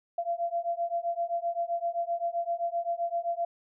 sine beating tone pair, 681 / 688.7 Hz, F5 / F5, -44 / -24 cents, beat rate 7.7 Hz, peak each -31 dBFS, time 0.18-3.45 s, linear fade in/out 5 ms, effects none

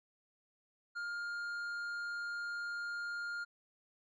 sine tone with tanh clipping, 1409 Hz, F6, 15 cents sharp, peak -39 dBFS, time 0.95-3.45 s, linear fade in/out 20 ms, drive 7 dB, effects none

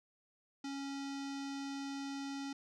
square tone with low-pass filter, 276.7 Hz, C#4, 3 cents flat, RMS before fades -42 dBFS, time 0.64-2.53 s, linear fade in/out 5 ms, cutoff 5600 Hz, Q 2.1, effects none

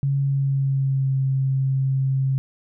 sine tone with pitch glide, 138.59 to 134.02 Hz, C#3 to C3, 0 to +42 cents, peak -18 dBFS, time 0.03-2.38 s, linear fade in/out 0 ms, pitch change -58 cents, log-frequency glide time 0.19-1.15 s, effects none

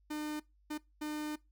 45% pulse tone bursts at uneven times, 302.4 Hz, D#4, 49 cents flat, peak -36 dBFS, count 3, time 0.1-0.4 / 0.7-0.78 / 1.01-1.36 s, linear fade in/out 10 ms, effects noise-tail reverb RT60 0.2 s tail -21 dB re dry + added 50 Hz sine -65 dBFS peak until 1.51 s

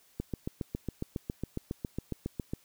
click train, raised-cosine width 3 ms, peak -20 dBFS, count 18, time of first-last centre 0.2-2.535 s, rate 7.28 Hz, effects white hiss -64 dBFS RMS until 2.64 s

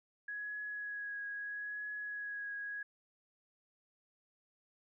sine tone with vibrato, 1669 Hz, G#6, 8 cents sharp, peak -39 dBFS, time 0.28-2.83 s, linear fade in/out 5 ms, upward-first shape triangle, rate 0.77 Hz, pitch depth 19 cents each way, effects none

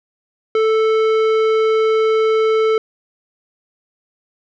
sine tone with tanh clipping, 440 Hz, A4, in tune, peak -14 dBFS, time 0.55-2.78 s, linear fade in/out 2 ms, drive 14 dB, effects none

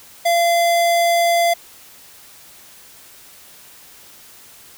square tone, 685 Hz, F5, 34 cents flat, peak -14 dBFS, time 0.25-1.54 s, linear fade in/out 10 ms, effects white hiss -44 dBFS RMS until 4.77 s

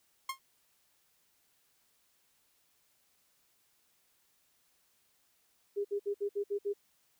sawtooth tone with exponential decay, 1069 Hz, C6, 37 cents sharp, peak -27 dBFS, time 0.29-0.39 s, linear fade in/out 5 ms, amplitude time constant 21 ms
sine tone bursts, 405.4 Hz, G#4, 42 cents flat, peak -30 dBFS, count 7, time 5.76-6.736 s, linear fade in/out 20 ms, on 88 ms, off 60 ms
effects white hiss -72 dBFS RMS until 7.19 s

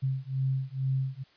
sine beating tone pair, 132 / 134.2 Hz, C3 / C3, +16 / +44 cents, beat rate 2.2 Hz, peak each -30 dBFS, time 0.02-1.24 s, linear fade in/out 20 ms, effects white hiss -62 dBFS RMS until 1.36 s + resampled to 11025 Hz

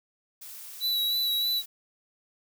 blue noise, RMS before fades -43 dBFS, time 0.41-1.66 s, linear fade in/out 10 ms
square tone with vibrato, 3928 Hz, B7, 10 cents flat, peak -25 dBFS, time 0.8-1.63 s, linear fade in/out 50 ms, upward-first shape sine, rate 3.2 Hz, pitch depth 25 cents each way
effects none

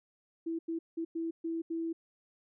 sine tone bursts at uneven times, 329.6 Hz, E4, in tune, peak -32 dBFS, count 6, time 0.46-0.59 / 0.68-0.79 / 0.97-1.05 / 1.15-1.31 / 1.44-1.62 / 1.7-1.93 s, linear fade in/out 10 ms, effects none

